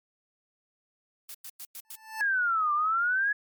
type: noise bursts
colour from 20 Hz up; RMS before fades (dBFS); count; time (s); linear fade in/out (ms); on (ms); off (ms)
blue; -41; 5; 1.29-1.956; 2; 54; 99
type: tone with exponential growth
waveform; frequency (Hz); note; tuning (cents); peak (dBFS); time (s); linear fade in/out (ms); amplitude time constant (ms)
25% pulse; 880; A5; 0; -27; 1.85-2.21; 0; 78
type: exponential two-way sweep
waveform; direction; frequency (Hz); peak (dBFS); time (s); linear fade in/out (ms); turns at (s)
sine; down then up; 1696 to 1174.7 to 1696; -23; 2.2-3.33; 10; 2.73
effects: MP3 96 kbps